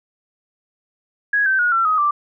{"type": "tone with pitch steps", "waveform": "sine", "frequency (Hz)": [1661.2, 1550, 1446.2, 1349.3, 1259, 1174.6], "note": ["G#6", "G6", "F#6", "E6", "D#6", "D6"], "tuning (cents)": [0, -20, -40, 40, 20, 0], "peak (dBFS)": -14, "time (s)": [1.33, 2.11], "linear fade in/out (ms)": 5, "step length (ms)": 130, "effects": []}